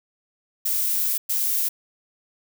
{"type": "noise bursts at uneven times", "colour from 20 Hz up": "violet", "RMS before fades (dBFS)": -23, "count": 2, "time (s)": [[0.65, 1.18], [1.29, 1.69]], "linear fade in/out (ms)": 10, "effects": []}